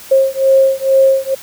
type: beating tone pair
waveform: sine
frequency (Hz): 535 / 537.2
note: C5 / C5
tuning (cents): +38 / +46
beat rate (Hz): 2.2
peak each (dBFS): -11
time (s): 0.11-1.35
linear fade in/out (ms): 10
effects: white hiss -35 dBFS RMS until 1.42 s